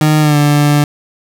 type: tone with pitch glide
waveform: 30% pulse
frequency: 153.3 to 146.55 Hz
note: D#3 to D3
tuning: -25 to -3 cents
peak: -5 dBFS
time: 0.01-0.84 s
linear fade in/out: 2 ms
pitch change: -78 cents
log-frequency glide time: 0.2-0.37 s
effects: none